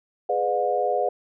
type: chord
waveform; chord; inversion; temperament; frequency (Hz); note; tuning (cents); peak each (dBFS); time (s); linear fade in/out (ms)
sine; G# diminished seventh; none; just; 415.3 / 498.4 / 598 / 717.6; G#4 / B4 / D5 / F5; 0 / +16 / +31 / +47; -28 / -26 / -27 / -24; 0.29-1.09; 5
effects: none